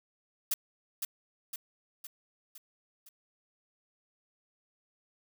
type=noise with echo; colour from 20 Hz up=blue; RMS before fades=-29 dBFS; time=0.51-0.54 s; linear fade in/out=5 ms; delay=510 ms; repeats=5; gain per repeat=-5 dB; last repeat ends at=3.09 s; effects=none